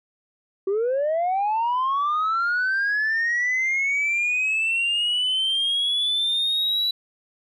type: linear sweep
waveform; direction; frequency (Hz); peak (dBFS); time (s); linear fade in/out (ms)
sine; up; 375.9 to 3951; -18; 0.67-6.91; 5
effects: tanh soft clip ceiling -18 dBFS